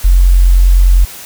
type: tone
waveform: sine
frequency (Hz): 44.89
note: F1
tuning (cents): +48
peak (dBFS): -3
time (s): 0.04-1.05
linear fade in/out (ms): 10
effects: white hiss -30 dBFS RMS until 1.25 s